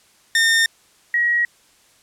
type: tone pair in turn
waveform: sawtooth / sine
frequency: 1820 / 1903.3 Hz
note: A#6 / A#6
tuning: -42 / +36 cents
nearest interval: minor second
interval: 78 cents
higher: second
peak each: -10 / -15 dBFS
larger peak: first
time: 0.35-0.66 / 1.14-1.45 s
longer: neither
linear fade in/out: 2 ms
effects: white hiss -55 dBFS RMS until 2.02 s + low-pass 10000 Hz 12 dB/octave